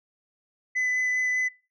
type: tone with vibrato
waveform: sine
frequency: 2007 Hz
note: B6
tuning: 27 cents sharp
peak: -20 dBFS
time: 0.75-1.49 s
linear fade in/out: 20 ms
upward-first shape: triangle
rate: 5 Hz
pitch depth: 9 cents each way
effects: noise-tail reverb RT60 0.3 s tail -21 dB re dry + tanh soft clip ceiling -22 dBFS